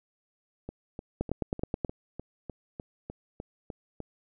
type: two click trains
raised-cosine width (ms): 2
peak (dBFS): -15 / -24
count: 7 / 12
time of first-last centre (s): 1.21-1.848 / 0.69-4.003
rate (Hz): 9.41 / 3.32
effects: none